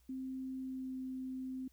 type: tone with pitch glide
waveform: sine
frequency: 261.6 to 259.6 Hz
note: C4 to C4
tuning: 0 to -13 cents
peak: -39 dBFS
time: 0.09-1.68 s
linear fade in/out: 5 ms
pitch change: -13 cents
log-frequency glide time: 0.59-0.99 s
effects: added 60 Hz sine -66 dBFS peak until 1.72 s + white hiss -74 dBFS RMS until 1.72 s